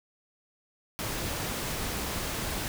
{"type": "noise", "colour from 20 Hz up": "pink", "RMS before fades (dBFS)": -33, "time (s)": [0.99, 2.68], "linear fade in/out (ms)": 0, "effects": []}